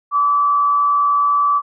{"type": "tone with frequency modulation", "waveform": "sine", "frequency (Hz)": 1153, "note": "D6", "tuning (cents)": -32, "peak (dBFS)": -12, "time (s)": [0.11, 1.62], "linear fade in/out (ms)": 50, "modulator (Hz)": 110, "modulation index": 0.31, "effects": []}